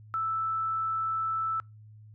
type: tone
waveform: sine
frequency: 1318.5 Hz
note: E6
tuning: in tune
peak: -27 dBFS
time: 0.14-1.6 s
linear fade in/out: 0 ms
effects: noise-tail reverb RT60 0.2 s tail -26 dB re dry + added 107 Hz sine -48 dBFS peak until 2.14 s